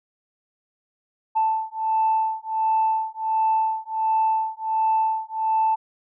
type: beating tone pair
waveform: sine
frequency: 881 / 882.4 Hz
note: A5 / A5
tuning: +2 / +5 cents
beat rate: 1.4 Hz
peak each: -22 dBFS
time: 1.35-5.76 s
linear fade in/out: 20 ms
effects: tanh soft clip ceiling -12 dBFS